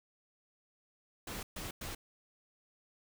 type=noise bursts at uneven times; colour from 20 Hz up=pink; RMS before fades=-42 dBFS; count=3; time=1.27-1.43 / 1.56-1.71 / 1.81-1.95 s; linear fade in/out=5 ms; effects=none